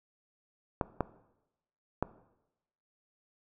clicks, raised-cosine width 1 ms, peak -14 dBFS, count 3, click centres 0.812 / 1.007 / 2.026 s, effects noise-tail reverb RT60 0.9 s tail -17 dB re dry

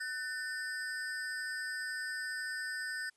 square ring-modulated tone, 1648 Hz, G#6, 14 cents flat, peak -34 dBFS, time 0-3.1 s, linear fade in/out 10 ms, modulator 145 Hz, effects white hiss -73 dBFS RMS until 3.16 s + resampled to 24000 Hz

